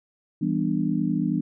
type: chord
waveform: sine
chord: E minor seventh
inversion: none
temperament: just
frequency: 164.81 / 197.78 / 247.2 / 296.7 Hz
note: E3 / G3 / B3 / D4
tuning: 0 / +16 / +2 / +18 cents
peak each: -27 dBFS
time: 0.41-1.41 s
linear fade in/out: 10 ms
effects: none